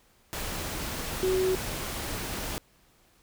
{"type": "tone in noise", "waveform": "sine", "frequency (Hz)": 373.9, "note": "F#4", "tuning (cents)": 18, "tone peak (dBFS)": -23, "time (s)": [1.23, 1.55], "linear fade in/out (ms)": 0, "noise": "pink", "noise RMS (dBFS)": -34, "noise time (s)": [0.33, 2.58], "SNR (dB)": 8, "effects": ["pink hiss -63 dBFS RMS until 3.22 s"]}